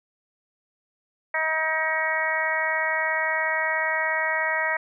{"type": "harmonic tone", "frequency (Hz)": 316.9, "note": "D#4", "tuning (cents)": 32, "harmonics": [2, 3, 4, 5, 6, 7], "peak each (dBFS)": [-30, -30, -33, -31, -25, -31], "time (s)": [1.34, 4.77], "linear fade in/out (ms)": 5, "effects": []}